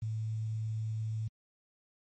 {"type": "tone with quantisation", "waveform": "sine", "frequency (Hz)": 110, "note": "A2", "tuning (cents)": 0, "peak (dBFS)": -32, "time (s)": [0.02, 1.28], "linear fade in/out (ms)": 5, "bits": 10, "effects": ["MP3 32 kbps"]}